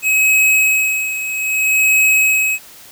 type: tone with tremolo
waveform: square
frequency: 2554 Hz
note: D#7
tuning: 45 cents sharp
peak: -10 dBFS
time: 0.02-2.59 s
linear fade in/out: 50 ms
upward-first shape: sine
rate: 0.62 Hz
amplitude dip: 70%
effects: white hiss -40 dBFS RMS until 2.91 s